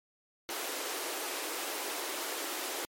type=high-pass noise; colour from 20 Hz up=pink; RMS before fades=-37 dBFS; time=0.49-2.85 s; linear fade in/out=0 ms; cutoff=300 Hz; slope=48 dB/octave; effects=MP3 64 kbps